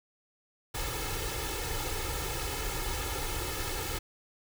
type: noise with comb filter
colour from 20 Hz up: pink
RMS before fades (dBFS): -34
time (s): 0.74-3.99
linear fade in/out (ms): 10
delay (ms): 2.3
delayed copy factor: +0.95
effects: none